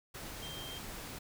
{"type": "tone in noise", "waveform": "sine", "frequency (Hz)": 3174, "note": "G7", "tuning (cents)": 21, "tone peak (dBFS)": -45, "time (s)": [0.42, 0.79], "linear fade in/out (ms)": 10, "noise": "pink", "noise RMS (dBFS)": -45, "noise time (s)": [0.14, 1.19], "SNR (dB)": -3, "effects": []}